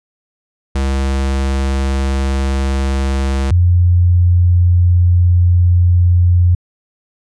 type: tone pair in turn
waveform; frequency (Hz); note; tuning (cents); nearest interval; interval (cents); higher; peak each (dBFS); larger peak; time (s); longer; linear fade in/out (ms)
square / sine; 67.5 / 88.27; C#2 / F2; -45 / +19; perfect fourth; 464; second; -14 / -7; second; 0.75-3.51 / 3.51-6.55; second; 5
effects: resampled to 22050 Hz